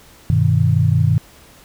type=chord; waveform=sine; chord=G augmented; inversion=none; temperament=equal; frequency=98 / 123.47 / 155.56 Hz; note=G2 / B2 / D#3; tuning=0 / 0 / 0 cents; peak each=-16 dBFS; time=0.3-1.18 s; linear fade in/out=0 ms; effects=pink hiss -46 dBFS RMS until 1.64 s